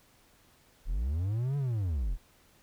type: linear two-way sweep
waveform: triangle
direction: up then down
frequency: 31.79 to 145.2 to 31.79 Hz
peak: -26 dBFS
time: 0.85-2.18 s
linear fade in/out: 50 ms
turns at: 1.57 s
effects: pink hiss -63 dBFS RMS until 2.62 s